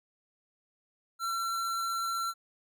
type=tone; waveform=square; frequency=1354 Hz; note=E6; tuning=46 cents sharp; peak=-31 dBFS; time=1.19-2.34 s; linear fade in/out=50 ms; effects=none